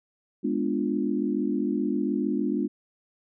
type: chord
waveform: sine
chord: G# diminished seventh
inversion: none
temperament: equal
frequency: 207.7 / 246.9 / 293.7 / 349.2 Hz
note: G#3 / B3 / D4 / F4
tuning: 0 / 0 / 0 / 0 cents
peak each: -29 / -29 / -28 / -31 dBFS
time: 0.43-2.68 s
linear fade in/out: 20 ms
effects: none